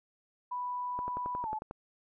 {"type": "tone with pitch glide", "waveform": "sine", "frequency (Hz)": [987.8, 864.9], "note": ["B5", "A5"], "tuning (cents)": [0, -30], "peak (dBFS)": -33, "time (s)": [0.51, 1.59], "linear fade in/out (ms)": 10, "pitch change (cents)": -230, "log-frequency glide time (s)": [1.42, 1.48]}
{"type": "click train", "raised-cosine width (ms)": 1, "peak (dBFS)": -26, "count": 9, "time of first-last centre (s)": [0.99, 1.711], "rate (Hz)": 11.1}
{"effects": []}